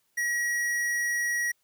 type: tone with tanh clipping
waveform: sine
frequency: 1910 Hz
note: A#6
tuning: 42 cents sharp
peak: -27 dBFS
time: 0.17-1.52 s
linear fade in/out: 10 ms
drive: 18 dB
effects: white hiss -72 dBFS RMS until 1.63 s